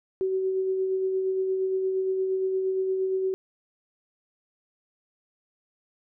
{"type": "tone with tremolo", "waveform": "sine", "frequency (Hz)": 378.8, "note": "F#4", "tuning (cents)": 41, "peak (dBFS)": -22, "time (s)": [0.21, 3.34], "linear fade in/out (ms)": 0, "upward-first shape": "sine", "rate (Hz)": 8.6, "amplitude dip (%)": 30, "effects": []}